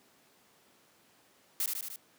blue noise with echo, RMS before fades -31 dBFS, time 1.6-1.66 s, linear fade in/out 2 ms, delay 75 ms, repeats 4, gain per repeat -3 dB, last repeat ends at 1.96 s, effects pink hiss -64 dBFS RMS until 2.18 s + high-pass 200 Hz 12 dB/octave

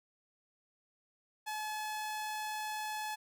sawtooth tone, 856 Hz, A5, 48 cents flat, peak -33 dBFS, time 1.46-3.16 s, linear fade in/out 20 ms, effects none

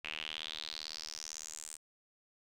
sawtooth tone with band-pass filter sweep, 77.9 Hz, D#2, 3 cents sharp, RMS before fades -44 dBFS, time 0.04-1.77 s, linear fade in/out 10 ms, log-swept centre 2600 to 8300 Hz, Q 5, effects none

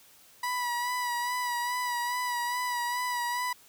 30% pulse tone with vibrato, 977 Hz, B5, 19 cents flat, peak -26 dBFS, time 0.43-3.53 s, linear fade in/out 5 ms, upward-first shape sine, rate 2.4 Hz, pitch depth 32 cents each way, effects white hiss -57 dBFS RMS until 3.68 s

